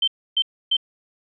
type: tone bursts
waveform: sine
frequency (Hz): 3112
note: G7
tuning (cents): -13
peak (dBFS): -16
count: 3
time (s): 0.02-0.768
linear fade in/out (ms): 5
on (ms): 56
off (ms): 290
effects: none